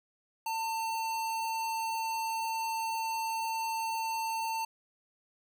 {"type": "tone", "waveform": "square", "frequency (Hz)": 899, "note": "A5", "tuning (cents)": 37, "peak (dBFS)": -32, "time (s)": [0.46, 4.65], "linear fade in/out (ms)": 5, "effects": []}